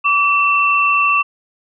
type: tone pair together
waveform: sine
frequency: 1154 / 2687 Hz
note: D6 / E7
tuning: -31 / +33 cents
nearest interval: octave + minor third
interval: 1464 cents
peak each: -14 dBFS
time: 0.04-1.23 s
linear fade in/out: 20 ms
effects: none